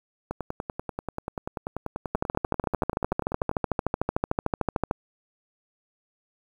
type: two click trains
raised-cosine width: 1 ms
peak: -9 / -16 dBFS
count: 38 / 34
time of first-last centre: 2.15-4.911 / 0.31-3.514 s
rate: 13.4 / 10.3 Hz
effects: 8-bit